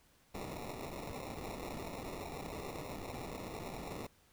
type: noise with sample-and-hold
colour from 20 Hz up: white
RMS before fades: -44 dBFS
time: 0.34-4.07 s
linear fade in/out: 10 ms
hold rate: 1575 Hz
effects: pink hiss -68 dBFS RMS until 4.32 s